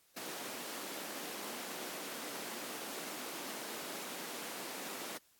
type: high-pass noise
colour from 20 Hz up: pink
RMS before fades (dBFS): -44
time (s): 0.16-5.18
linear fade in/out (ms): 10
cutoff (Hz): 230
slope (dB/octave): 24
effects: white hiss -69 dBFS RMS until 5.39 s + AAC 64 kbps